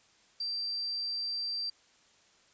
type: tone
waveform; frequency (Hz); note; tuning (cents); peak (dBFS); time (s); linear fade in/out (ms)
sine; 4699; D8; 0; -32; 0.4-1.7; 5
effects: white hiss -64 dBFS RMS until 2.53 s + resampled to 16000 Hz